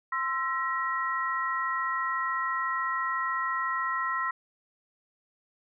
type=tone cluster; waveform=sine; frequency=1046 / 1332 / 1902 Hz; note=C6 / E6 / A#6; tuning=-1 / +18 / +34 cents; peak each=-31 / -31 / -32 dBFS; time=0.12-4.31 s; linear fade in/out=5 ms; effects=none